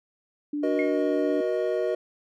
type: tone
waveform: sine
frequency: 293.7 Hz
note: D4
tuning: in tune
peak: -26 dBFS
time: 0.53-1.41 s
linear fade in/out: 5 ms
type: chord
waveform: triangle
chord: D# minor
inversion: first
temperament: equal with one note detuned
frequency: 370 / 476.2 / 622.3 Hz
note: F#4 / A#4 / D#5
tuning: 0 / +37 / 0 cents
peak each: -26 dBFS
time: 0.63-1.95 s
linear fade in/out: 5 ms
type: tone with exponential decay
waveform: sine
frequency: 2159 Hz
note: C#7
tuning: 46 cents flat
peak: -27 dBFS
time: 0.79-1.02 s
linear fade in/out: 1 ms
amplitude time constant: 50 ms
effects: none